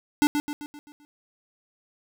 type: tone with echo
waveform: square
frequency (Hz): 294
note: D4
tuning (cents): +2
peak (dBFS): -17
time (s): 0.22-0.27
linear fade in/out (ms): 0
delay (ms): 130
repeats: 6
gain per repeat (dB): -6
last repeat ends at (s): 1.05
effects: none